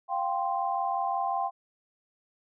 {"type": "chord", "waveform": "sine", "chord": "F suspended second", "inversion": "none", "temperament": "equal", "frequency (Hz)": [698.5, 784, 1046.5], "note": ["F5", "G5", "C6"], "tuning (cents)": [0, 0, 0], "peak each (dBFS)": [-32, -29, -32], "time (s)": [0.08, 1.51], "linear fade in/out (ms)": 50, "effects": []}